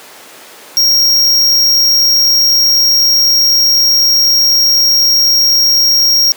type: tone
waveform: square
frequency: 5588 Hz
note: F8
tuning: in tune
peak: -7 dBFS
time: 0.77-6.32 s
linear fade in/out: 0 ms
effects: pink hiss -34 dBFS RMS until 6.36 s + high-pass 400 Hz 12 dB/octave